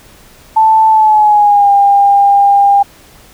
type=tone with pitch glide; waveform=sine; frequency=880 to 802.3 Hz; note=A5 to G5; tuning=0 to +40 cents; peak=-4 dBFS; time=0.56-2.83 s; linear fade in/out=10 ms; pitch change=-160 cents; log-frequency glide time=0.89-1.71 s; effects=pink hiss -41 dBFS RMS until 3.33 s